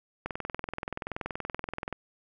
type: click train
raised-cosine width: 0.5 ms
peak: -18 dBFS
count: 36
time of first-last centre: 0.26-1.927 s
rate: 21 Hz
effects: none